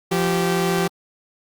sawtooth tone pair together, 172.9 / 388.1 Hz, F3 / G4, -17 / -17 cents, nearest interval octave + major second, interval 1400 cents, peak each -17 dBFS, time 0.11-0.88 s, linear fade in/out 10 ms, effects Opus 48 kbps

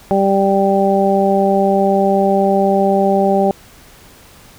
harmonic tone, 196 Hz, G3, in tune, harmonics 1 / 2 / 3 / 4, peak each -16 / -16 / -16 / -16 dBFS, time 0.11-3.51 s, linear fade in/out 0 ms, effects pink hiss -43 dBFS RMS until 4.58 s

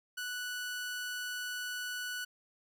sawtooth tone, 1480 Hz, F#6, in tune, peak -33 dBFS, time 0.17-2.25 s, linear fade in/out 10 ms, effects none

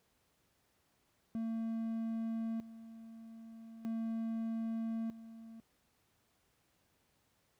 triangle tone with tremolo, 225.9 Hz, A3, 46 cents sharp, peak -33 dBFS, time 1.35-5.6 s, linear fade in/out 0 ms, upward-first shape square, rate 0.4 Hz, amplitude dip 80%, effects pink hiss -75 dBFS RMS until 7.59 s + high-pass 60 Hz 12 dB/octave

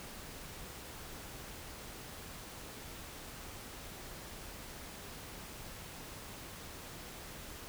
silence, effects pink hiss -48 dBFS RMS until 7.68 s

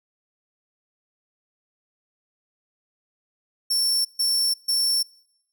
sawtooth tone bursts, 5430 Hz, F8, 50 cents flat, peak -17 dBFS, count 3, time 3.7-5.03 s, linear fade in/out 10 ms, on 350 ms, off 140 ms, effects noise-tail reverb RT60 0.8 s tail -24 dB re dry

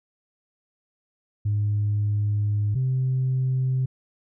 sine tone pair in turn, 103.83 / 129.9 Hz, G#2 / C3, 0 / -12 cents, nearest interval major third, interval 388 cents, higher second, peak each -19 dBFS, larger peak neither, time 1.45-2.75 / 2.75-3.86 s, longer first, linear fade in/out 10 ms, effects tanh soft clip ceiling -17 dBFS

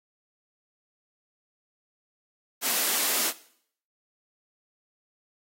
white high-pass noise, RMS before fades -26 dBFS, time 2.61-3.33 s, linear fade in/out 50 ms, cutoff 210 Hz, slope 48 dB/octave, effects noise-tail reverb RT60 0.6 s tail -17 dB re dry + AAC 48 kbps

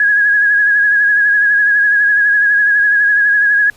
sine tone with vibrato, 1661.2 Hz, G#6, in tune, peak -8 dBFS, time 0-3.7 s, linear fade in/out 2 ms, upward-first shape triangle, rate 12 Hz, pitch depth 48 cents each way, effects pink hiss -46 dBFS RMS until 3.76 s + resampled to 32000 Hz

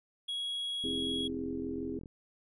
triangle tone, 3322 Hz, G#7, in tune, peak -32 dBFS, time 0.28-1.28 s, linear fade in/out 10 ms
click train, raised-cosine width 3 ms, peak -34 dBFS, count 54, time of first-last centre 0.84-2.058 s, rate 43.5 Hz
sine chord, C augmented, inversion none, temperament just, 261.6 / 327 / 408.8 Hz, C4 / E4 / G#4, 0 / -14 / -27 cents, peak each -37 / -40 / -40 dBFS, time 0.84-1.99 s, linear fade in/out 5 ms
effects resampled to 24000 Hz

